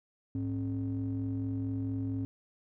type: ring-modulated tone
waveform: triangle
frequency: 82.41 Hz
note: E2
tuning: in tune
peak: -26 dBFS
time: 0.35-2.25 s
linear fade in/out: 0 ms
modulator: 187 Hz
effects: none